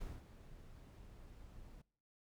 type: noise with ADSR envelope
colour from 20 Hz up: brown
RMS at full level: -45 dBFS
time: 0-1.82 s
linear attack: 14 ms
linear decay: 200 ms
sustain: -11 dB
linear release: 9 ms
effects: noise-tail reverb RT60 0.6 s tail -24 dB re dry